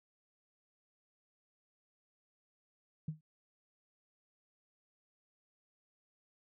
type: tone with exponential decay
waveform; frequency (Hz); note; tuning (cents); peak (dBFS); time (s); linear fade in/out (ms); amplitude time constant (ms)
sine; 155.56; D#3; 0; -31; 3.08-3.21; 5; 27
effects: tanh soft clip ceiling -28 dBFS